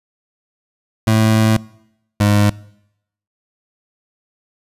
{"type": "tone pair in turn", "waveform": "25% pulse", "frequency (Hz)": [110, 103.23], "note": ["A2", "G#2"], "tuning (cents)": [0, -10], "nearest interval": "minor second", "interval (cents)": 110, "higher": "first", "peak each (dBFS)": -7, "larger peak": "neither", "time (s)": [[1.07, 1.57], [2.2, 2.5]], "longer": "first", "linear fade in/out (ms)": 5, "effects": ["noise-tail reverb RT60 0.8 s tail -23 dB re dry", "resampled to 32000 Hz"]}